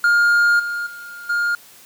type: tone with level steps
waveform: triangle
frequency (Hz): 1414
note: F6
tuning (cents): +21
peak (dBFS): -10 / -20 / -31 / -15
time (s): 0.04-1.55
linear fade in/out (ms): 2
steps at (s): 0.59 / 0.86 / 1.29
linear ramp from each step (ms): 10
effects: white hiss -46 dBFS RMS until 1.85 s + high-pass 100 Hz 12 dB/octave